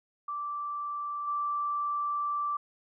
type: tone with level steps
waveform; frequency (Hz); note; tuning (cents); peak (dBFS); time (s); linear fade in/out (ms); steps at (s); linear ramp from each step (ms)
sine; 1169; D6; -8; -32 / -28; 0.28-2.57; 5; 1.27; 10
effects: none